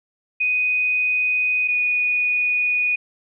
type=tone pair in turn; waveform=sine; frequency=2493 / 2469 Hz; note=D#7 / D#7; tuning=+3 / -14 cents; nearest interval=unison; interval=17 cents; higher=first; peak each=-17 dBFS; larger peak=neither; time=0.4-1.68 / 1.68-2.96 s; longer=neither; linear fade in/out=10 ms; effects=none